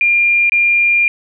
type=tone with dropouts; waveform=sine; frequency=2400 Hz; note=D7; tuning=37 cents sharp; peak=-9 dBFS; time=0.01-1.08 s; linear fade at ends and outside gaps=1 ms; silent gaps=0.496-0.52 s; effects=none